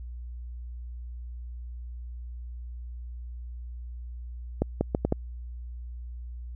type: accelerating click train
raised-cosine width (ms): 2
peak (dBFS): -10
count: 5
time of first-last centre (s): 4.62-5.124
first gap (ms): 190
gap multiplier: 0.73
effects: added 60 Hz sine -36 dBFS peak until 6.55 s